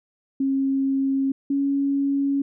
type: tone pair in turn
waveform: sine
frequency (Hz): 270.7 / 278.3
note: C#4 / C#4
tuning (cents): -41 / +7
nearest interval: unison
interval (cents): 48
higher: second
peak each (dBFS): -19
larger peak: neither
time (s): 0.4-1.32 / 1.5-2.42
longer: neither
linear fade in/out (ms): 5
effects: none